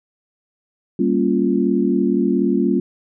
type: chord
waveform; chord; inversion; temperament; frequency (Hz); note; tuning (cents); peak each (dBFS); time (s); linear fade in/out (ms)
sine; G half-diminished seventh; none; equal; 196 / 233.1 / 277.2 / 349.2; G3 / Bb3 / Db4 / F4; 0 / 0 / 0 / 0; -20; 0.99-2.8; 5
effects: none